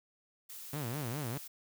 blue noise, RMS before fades -47 dBFS, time 0.49-1.48 s, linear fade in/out 10 ms
sawtooth tone with vibrato, 132 Hz, C3, 16 cents sharp, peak -32 dBFS, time 0.73-1.38 s, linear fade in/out 5 ms, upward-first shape sine, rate 4.9 Hz, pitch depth 260 cents each way
effects none

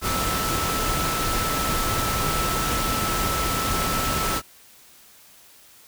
sine tone in noise, 1316 Hz, E6, 3 cents flat, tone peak -27 dBFS, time 0.01-4.42 s, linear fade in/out 50 ms, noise pink, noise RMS -25 dBFS, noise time 0.01-4.42 s, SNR -5 dB, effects white hiss -51 dBFS RMS until 5.87 s

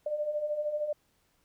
sine beating tone pair, 587.3 / 600.3 Hz, D5 / D5, 0 / +38 cents, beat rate 13 Hz, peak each -37 / -30 dBFS, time 0.06-0.93 s, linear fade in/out 5 ms, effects pink hiss -71 dBFS RMS until 1.44 s

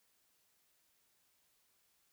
silence, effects white hiss -75 dBFS RMS until 2.12 s

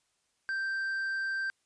sine tone with tanh clipping, 1568 Hz, G6, in tune, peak -31 dBFS, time 0.49-1.5 s, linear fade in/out 0 ms, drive 4 dB, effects white hiss -75 dBFS RMS until 1.65 s + resampled to 22050 Hz

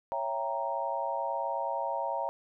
sine chord, C# diminished seventh, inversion none, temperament equal with one note detuned, 554.4 / 665.4 / 784 / 932.3 Hz, C#5 / E5 / G5 / Bb5, 0 / +16 / 0 / 0 cents, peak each -36 / -36 / -37 / -33 dBFS, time 0.12-2.29 s, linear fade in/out 0 ms, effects none

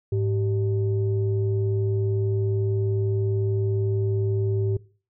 sine tone pair together, 105.3 / 387.1 Hz, G#2 / G4, +24 / -22 cents, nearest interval octave + major seventh, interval 2254 cents, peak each -21 / -26 dBFS, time 0.12-4.77 s, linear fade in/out 5 ms, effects noise-tail reverb RT60 0.4 s tail -21 dB re dry + tanh soft clip ceiling -14 dBFS

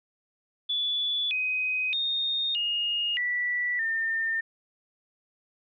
sine tone with pitch steps, 3447 / 2513 / 3682 / 2852 / 1959 / 1808 Hz, A7 / D#7 / A#7 / F7 / B6 / A6, -36 / +17 / -22 / +36 / -15 / +47 cents, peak -25 dBFS, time 0.69-4.41 s, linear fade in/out 10 ms, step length 620 ms, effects none

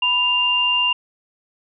sine tone pair together, 987.8 / 2794 Hz, B5 / F7, 0 / 0 cents, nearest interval octave + tritone, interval 1800 cents, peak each -23 / -16 dBFS, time 0.02-0.93 s, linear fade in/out 5 ms, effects none

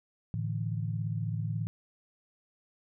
sine chord, A suspended fourth, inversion none, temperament equal, 110 / 146.83 / 164.81 Hz, A2 / D3 / E3, 0 / 0 / 0 cents, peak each -32 / -37 / -36 dBFS, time 0.34-1.67 s, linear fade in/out 0 ms, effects none

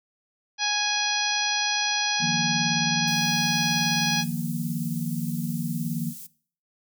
harmonic tone, 830.6 Hz, G#5, in tune, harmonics 1 / 2 / 3 / 4 / 5 / 6 / 7, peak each -30 / -30 / -30 / -30 / -30 / -30 / -30 dBFS, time 0.58-4.25 s, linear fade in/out 50 ms
sine chord, Eb suspended second, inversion none, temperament equal, 155.56 / 174.61 / 233.1 Hz, Eb3 / F3 / Bb3, 0 / 0 / 0 cents, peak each -30 dBFS, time 2.19-6.14 s, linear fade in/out 50 ms
white high-pass noise, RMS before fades -41 dBFS, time 3.07-6.27 s, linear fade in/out 10 ms, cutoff 7300 Hz, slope 12 dB/octave
effects noise-tail reverb RT60 0.5 s tail -20 dB re dry

